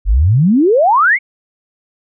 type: exponential sweep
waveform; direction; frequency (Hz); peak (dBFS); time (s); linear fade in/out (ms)
sine; up; 43 to 2279; -7; 0.05-1.19; 50
effects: none